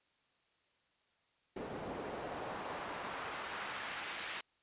pink noise with band-pass filter sweep, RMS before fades -43 dBFS, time 1.56-4.41 s, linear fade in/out 5 ms, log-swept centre 410 to 2400 Hz, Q 0.97, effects white hiss -75 dBFS RMS until 4.62 s + resampled to 8000 Hz

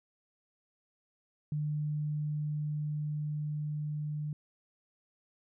sine tone with level ramp, 150 Hz, D3, 37 cents sharp, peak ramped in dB -30 to -33 dBFS, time 1.52-4.33 s, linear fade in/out 2 ms, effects none

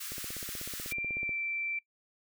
white high-pass noise, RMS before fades -40 dBFS, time 0-0.93 s, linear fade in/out 10 ms, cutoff 1200 Hz, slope 48 dB/octave
click train, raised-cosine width 2 ms, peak -31 dBFS, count 20, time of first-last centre 0.12-1.293 s, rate 16.2 Hz
sine tone with pitch glide, 2363 to 2341 Hz, D7 to D7, +10 to -6 cents, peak -32 dBFS, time 0.91-1.79 s, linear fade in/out 5 ms, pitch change -16 cents, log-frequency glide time 1.13-1.31 s
effects noise-tail reverb RT60 0.1 s tail -22 dB re dry

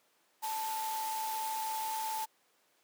sine tone in noise, 880 Hz, A5, in tune, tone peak -34 dBFS, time 0.42-2.26 s, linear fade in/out 20 ms, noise white, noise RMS -42 dBFS, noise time 0.42-2.26 s, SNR +5 dB, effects pink hiss -70 dBFS RMS until 2.83 s + high-pass 400 Hz 12 dB/octave

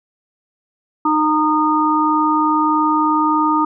harmonic tone, 307.2 Hz, D#4, 22 cents flat, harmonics 1 / 3 / 4, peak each -17 / -17 / -17 dBFS, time 1.05-3.65 s, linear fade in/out 5 ms, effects none

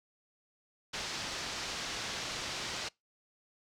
white low-pass noise, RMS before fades -39 dBFS, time 0.93-2.89 s, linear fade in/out 10 ms, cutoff 5900 Hz, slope 24 dB/octave, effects noise-tail reverb RT60 0.2 s tail -25 dB re dry

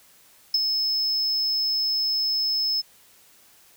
triangle tone with ADSR envelope, 5210 Hz, E8, 21 cents flat, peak -14 dBFS, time 0.54-2.82 s, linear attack 4 ms, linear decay 29 ms, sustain -6 dB, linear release 22 ms, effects tanh soft clip ceiling -11 dBFS + white hiss -55 dBFS RMS until 3.76 s

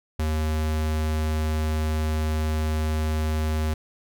square tone, 77.78 Hz, D#2, in tune, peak -23 dBFS, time 0.19-3.74 s, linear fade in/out 5 ms, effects none

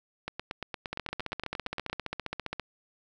two click trains, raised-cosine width 0.3 ms, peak -18 / -17 dBFS, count 15 / 26, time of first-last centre 0.28-1.898 / 0.93-2.597 s, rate 8.65 / 15 Hz, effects none

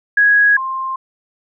sine tone pair in turn, 1661.2 / 1055 Hz, G#6 / C6, 0 / +14 cents, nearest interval minor sixth, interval 786 cents, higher first, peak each -8 / -19 dBFS, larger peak first, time 0.17-0.57 / 0.57-0.96 s, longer first, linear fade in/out 5 ms, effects none

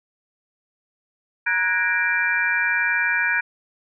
sine tone cluster, 941 / 1469 / 1648 / 1857 / 2360 Hz, A#5 / F#6 / G#6 / A#6 / D7, +16 / -13 / -14 / -7 / +8 cents, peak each -31 / -24 / -22 / -28 / -24 dBFS, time 1.46-3.41 s, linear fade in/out 10 ms, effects none

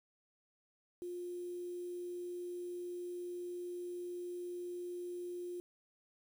sine tone with quantisation, 353.6 Hz, F4, 22 cents sharp, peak -40 dBFS, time 1.02-5.6 s, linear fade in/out 0 ms, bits 10, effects none

